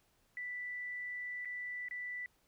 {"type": "tone with dropouts", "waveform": "sine", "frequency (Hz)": 1975.5, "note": "B6", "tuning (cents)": 0, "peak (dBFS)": -39, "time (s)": [0.37, 2.26], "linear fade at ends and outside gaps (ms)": 1, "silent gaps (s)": [[1.449, 1.455], [1.885, 1.91]], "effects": ["pink hiss -73 dBFS RMS until 2.47 s"]}